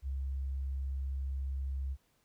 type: tone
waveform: sine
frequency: 67.4 Hz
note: C#2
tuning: 48 cents flat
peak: -33 dBFS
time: 0.02-1.97 s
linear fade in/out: 50 ms
effects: pink hiss -73 dBFS RMS until 2.24 s